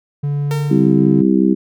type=tone with pitch glide; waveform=triangle; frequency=144 to 145.34 Hz; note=D3 to D3; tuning=-34 to -18 cents; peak=-14 dBFS; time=0.23-1.22 s; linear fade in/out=10 ms; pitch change=+16 cents; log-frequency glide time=0.53-0.8 s
type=tone with exponential decay; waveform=sawtooth; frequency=455.7 Hz; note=A#4; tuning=39 cents flat; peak=-17 dBFS; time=0.51-1.11 s; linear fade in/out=1 ms; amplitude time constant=130 ms
type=harmonic tone; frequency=65.3 Hz; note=C2; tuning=3 cents flat; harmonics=3 / 4 / 5 / 6; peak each=-14 / -16 / -15 / -20 dBFS; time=0.7-1.55 s; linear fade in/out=20 ms
effects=none